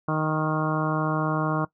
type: harmonic tone with a mistuned harmonic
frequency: 155.56 Hz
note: D#3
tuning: in tune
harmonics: 1 / 2 / 3 / 4 / 5 / 6 / 7 / 8 / 9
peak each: -26 / -29 / -34 / -32 / -34 / -36 / -31 / -35 / -35 dBFS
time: 0.08-1.65 s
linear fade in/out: 5 ms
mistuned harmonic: 6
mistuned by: +17 cents
effects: noise-tail reverb RT60 0.1 s tail -19 dB re dry